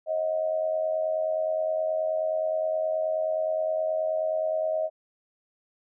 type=tone with amplitude modulation; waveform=sine; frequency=632 Hz; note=D#5; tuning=27 cents sharp; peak=-21 dBFS; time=0.06-4.9 s; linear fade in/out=50 ms; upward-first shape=sine; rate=89.5 Hz; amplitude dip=65%; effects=none